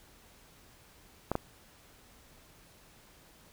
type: clicks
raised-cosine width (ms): 1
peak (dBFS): -15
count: 2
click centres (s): 1.316 / 1.354
effects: pink hiss -59 dBFS RMS until 3.52 s